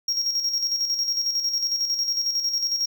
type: tone with tremolo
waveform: triangle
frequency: 5588 Hz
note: F8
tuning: in tune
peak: -19 dBFS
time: 0.08-2.86 s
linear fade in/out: 5 ms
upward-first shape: square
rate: 11 Hz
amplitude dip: 50%
effects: none